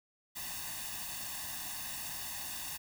white noise with comb filter, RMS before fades -41 dBFS, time 0.35-2.78 s, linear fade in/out 20 ms, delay 1.1 ms, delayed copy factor +0.85, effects none

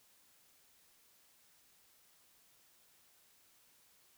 silence, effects white hiss -68 dBFS RMS until 4.17 s

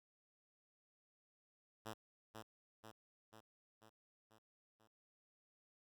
5% pulse tone with echo, 110 Hz, A2, in tune, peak -35 dBFS, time 1.85-1.94 s, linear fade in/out 20 ms, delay 490 ms, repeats 6, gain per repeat -4 dB, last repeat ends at 4.88 s, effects none

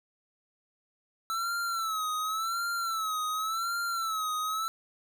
square tone with vibrato, 1318.5 Hz, E6, in tune, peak -30 dBFS, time 1.3-4.68 s, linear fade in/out 0 ms, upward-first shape sine, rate 0.9 Hz, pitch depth 92 cents each way, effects none

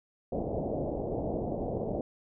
white low-pass noise, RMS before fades -33 dBFS, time 0.32-2.01 s, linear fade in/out 2 ms, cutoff 690 Hz, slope 48 dB/octave, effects none

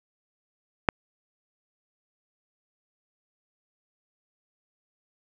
click, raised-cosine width 0.5 ms, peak -3 dBFS, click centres 0.888 s, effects none

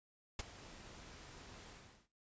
pink noise with ADSR envelope, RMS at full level -37 dBFS, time 0.39-2.08 s, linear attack 4 ms, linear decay 22 ms, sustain -18 dB, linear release 400 ms, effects noise-tail reverb RT60 0.3 s tail -17 dB re dry + resampled to 16000 Hz

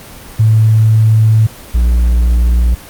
sine / triangle tone pair in turn, 110 / 59.25 Hz, A2 / A#1, 0 / +29 cents, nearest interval major seventh, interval 1071 cents, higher first, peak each -5 dBFS, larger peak neither, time 0.39-1.47 / 1.74-2.75 s, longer first, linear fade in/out 10 ms, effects pink hiss -33 dBFS RMS until 2.89 s + Opus 24 kbps

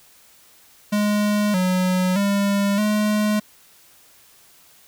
square tone with pitch steps, 208 / 183.7 / 200.5 / 211 Hz, G#3 / F#3 / G3 / G#3, +3 / -12 / +39 / +28 cents, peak -18 dBFS, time 0.92-3.4 s, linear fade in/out 10 ms, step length 620 ms, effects white hiss -52 dBFS RMS until 4.87 s

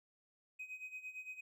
triangle tone with tremolo, 2517 Hz, D#7, 19 cents sharp, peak -40 dBFS, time 0.59-1.41 s, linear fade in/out 10 ms, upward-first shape sine, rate 8.8 Hz, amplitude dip 80%, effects tanh soft clip ceiling -38 dBFS

